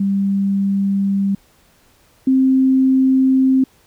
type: tone pair in turn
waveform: sine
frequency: 197.1 / 263.1 Hz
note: G3 / C4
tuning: +10 / +10 cents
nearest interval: perfect fourth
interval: 500 cents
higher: second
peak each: -14 / -10 dBFS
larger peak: second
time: 0-1.35 / 2.27-3.64 s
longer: second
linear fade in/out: 5 ms
effects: pink hiss -54 dBFS RMS until 3.86 s